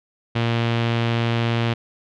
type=tone with low-pass filter; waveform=sawtooth; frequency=116.54 Hz; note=A#2; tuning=in tune; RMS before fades=-21 dBFS; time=0.35-1.74 s; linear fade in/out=10 ms; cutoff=3200 Hz; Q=2.1; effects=none